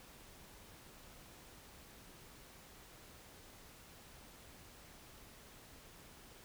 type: silence
effects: pink hiss -58 dBFS RMS until 6.44 s